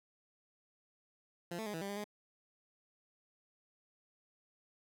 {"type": "tone with pitch steps", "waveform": "15% pulse", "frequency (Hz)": [172.9, 221.1, 207.8, 163.1, 198.2, 202.2, 208], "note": ["F3", "A3", "G#3", "E3", "G3", "G#3", "G#3"], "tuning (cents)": [-17, 9, 1, -18, 19, -46, 3], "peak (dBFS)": -33, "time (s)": [1.51, 2.042], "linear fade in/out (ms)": 5, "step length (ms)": 76, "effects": []}